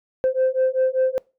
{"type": "beating tone pair", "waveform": "sine", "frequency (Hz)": [517, 522.1], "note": ["C5", "C5"], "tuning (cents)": [-21, -4], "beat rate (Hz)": 5.1, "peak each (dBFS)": -19, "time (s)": [0.24, 1.18], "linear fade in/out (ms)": 0, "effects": ["noise-tail reverb RT60 0.3 s tail -25 dB re dry", "tanh soft clip ceiling -13 dBFS"]}